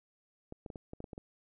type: clicks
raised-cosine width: 2 ms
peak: -30 dBFS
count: 9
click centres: 0.524 / 0.662 / 0.702 / 0.758 / 0.934 / 1.004 / 1.042 / 1.132 / 1.179 s
effects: none